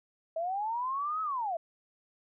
sine linear two-way sweep, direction up then down, 637 to 1299 to 637 Hz, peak -30 dBFS, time 0.36-1.57 s, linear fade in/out 5 ms, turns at 1.22 s, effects none

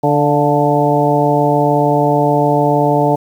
harmonic tone with a mistuned harmonic, 146.83 Hz, D3, in tune, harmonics 1 / 2 / 3 / 4 / 5 / 6, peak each -17 / -17 / -17 / -17 / -17 / -17 dBFS, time 0.03-3.16 s, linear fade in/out 10 ms, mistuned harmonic 5, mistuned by -50 cents, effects 7-bit

